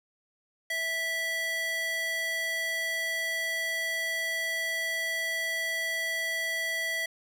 square tone with high-pass filter, 656 Hz, E5, 9 cents flat, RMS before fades -31 dBFS, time 0.7-7.06 s, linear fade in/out 5 ms, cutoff 1500 Hz, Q 7.1, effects none

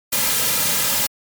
white noise with comb filter, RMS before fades -19 dBFS, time 0.12-1.07 s, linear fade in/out 10 ms, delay 2.7 ms, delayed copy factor -0.65, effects MP3 96 kbps

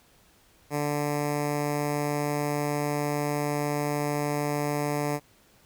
10% pulse tone with notch filter, 146.6 Hz, D3, 3 cents flat, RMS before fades -28 dBFS, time 0.7-5.2 s, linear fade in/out 50 ms, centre 3500 Hz, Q 1.3, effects pink hiss -60 dBFS RMS until 5.65 s

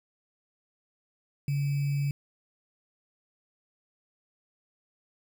sine tone with sample-and-hold, 141.5 Hz, C#3, 36 cents sharp, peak -25 dBFS, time 1.48-2.11 s, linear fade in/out 2 ms, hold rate 2450 Hz, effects none

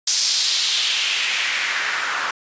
white noise with band-pass filter sweep, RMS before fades -21 dBFS, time 0.07-2.31 s, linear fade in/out 5 ms, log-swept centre 5500 to 1300 Hz, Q 2.3, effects resampled to 16000 Hz

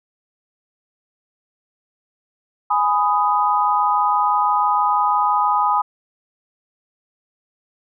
sine chord, G# minor, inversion none, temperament just, 830.6 / 996.7 / 1245.9 Hz, G#5 / B5 / D#6, 0 / +16 / +2 cents, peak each -19 dBFS, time 2.7-5.82 s, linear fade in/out 10 ms, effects none

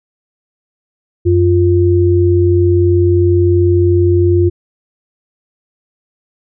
sine tone pair together, 92.06 / 349.2 Hz, F#2 / F4, -8 / 0 cents, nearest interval octave + major seventh, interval 2308 cents, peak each -10 dBFS, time 1.25-4.5 s, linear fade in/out 20 ms, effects none

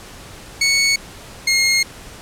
20% pulse tone pair in turn, 2217 / 2145 Hz, C#7 / C7, 0 / +42 cents, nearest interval minor second, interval 58 cents, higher first, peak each -8 dBFS, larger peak neither, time 0.61-0.96 / 1.47-1.83 s, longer second, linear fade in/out 5 ms, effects pink hiss -38 dBFS RMS until 2.21 s + low-pass 11000 Hz 12 dB/octave

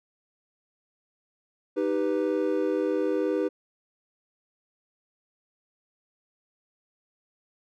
triangle chord, Eb augmented, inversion none, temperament equal, 311.1 / 392 / 493.9 Hz, Eb4 / G4 / B4, 0 / 0 / 0 cents, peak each -26 dBFS, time 1.76-3.49 s, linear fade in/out 20 ms, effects none

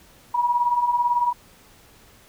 sine beating tone pair, 949 / 967 Hz, A#5 / B5, +31 / -37 cents, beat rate 18 Hz, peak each -25 / -19 dBFS, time 0.34-1.33 s, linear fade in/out 10 ms, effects pink hiss -52 dBFS RMS until 2.28 s

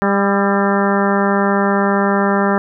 harmonic tone with a mistuned harmonic, 199.4 Hz, G3, 30 cents sharp, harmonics 1 / 2 / 3 / 4 / 5 / 6 / 7 / 8 / 9, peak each -16 / -19 / -21 / -22 / -23 / -24 / -24 / -25 / -26 dBFS, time 0.02-2.58 s, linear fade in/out 0 ms, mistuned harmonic 7, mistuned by -48 cents, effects none

